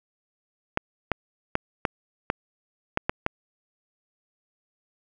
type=clicks; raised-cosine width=0.5 ms; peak=-7 dBFS; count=8; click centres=0.774 / 1.117 / 1.554 / 1.852 / 2.301 / 2.974 / 3.095 / 3.264 s; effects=none